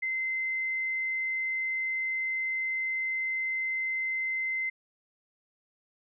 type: tone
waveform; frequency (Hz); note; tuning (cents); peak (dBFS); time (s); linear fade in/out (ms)
sine; 2068; C7; -21; -28; 0.02-4.7; 10
effects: none